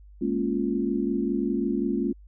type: chord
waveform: sine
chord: Bb minor seventh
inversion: third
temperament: equal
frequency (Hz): 207.7 / 233.1 / 277.2 / 349.2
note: Ab3 / Bb3 / Db4 / F4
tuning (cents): 0 / 0 / 0 / 0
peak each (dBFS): -29 / -29 / -28 / -29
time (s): 0.21-2.13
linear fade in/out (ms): 10
effects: added 50 Hz sine -46 dBFS peak until 2.27 s